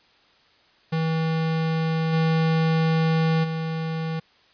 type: tone with level steps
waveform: square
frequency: 161.3 Hz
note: E3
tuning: 37 cents flat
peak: -22 / -19 / -26 dBFS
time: 0.92-4.2 s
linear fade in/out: 10 ms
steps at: 2.12 / 3.43 s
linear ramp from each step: 20 ms
effects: white hiss -58 dBFS RMS until 4.53 s + resampled to 11025 Hz